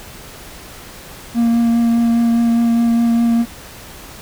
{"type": "tone with vibrato", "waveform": "triangle", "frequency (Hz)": 233.1, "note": "A#3", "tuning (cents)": 0, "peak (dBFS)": -9, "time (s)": [1.34, 3.46], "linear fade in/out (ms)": 50, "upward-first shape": "triangle", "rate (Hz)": 4.9, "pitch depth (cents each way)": 14, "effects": ["pink hiss -36 dBFS RMS until 4.21 s"]}